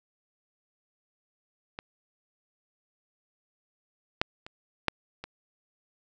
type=clicks; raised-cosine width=0.3 ms; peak=-20 / -7 / -26 / -7 / -23 dBFS; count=5; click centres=1.789 / 4.215 / 4.465 / 4.883 / 5.24 s; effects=resampled to 16000 Hz + 7-bit